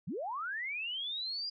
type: linear sweep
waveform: sine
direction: up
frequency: 123.47 to 4900 Hz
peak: -35 dBFS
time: 0.07-1.5 s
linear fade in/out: 10 ms
effects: none